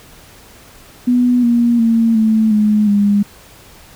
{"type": "tone with pitch steps", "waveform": "sine", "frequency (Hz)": [246.3, 237.1, 228.2, 219.7, 211.5, 203.6], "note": ["B3", "A#3", "A#3", "A3", "G#3", "G#3"], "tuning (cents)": [-5, 30, -37, -2, 32, -34], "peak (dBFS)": -9, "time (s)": [1.07, 3.23], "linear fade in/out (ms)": 10, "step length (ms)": 360, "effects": ["pink hiss -42 dBFS RMS until 3.95 s"]}